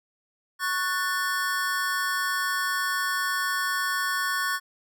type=chord; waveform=square; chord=F# minor; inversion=second; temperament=just; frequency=1110 / 1480 / 1776 Hz; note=C#6 / F#6 / A6; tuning=+2 / 0 / +16 cents; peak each=-30 dBFS; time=0.59-4.6 s; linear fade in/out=50 ms; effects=none